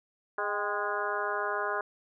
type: harmonic tone with a mistuned harmonic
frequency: 206.7 Hz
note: G#3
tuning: 8 cents flat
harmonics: 2 / 3 / 4 / 5 / 6 / 7 / 8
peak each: -36 / -37 / -38 / -35 / -37 / -35 / -39 dBFS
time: 0.38-1.81 s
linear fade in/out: 2 ms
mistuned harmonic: 4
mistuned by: -69 cents
effects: none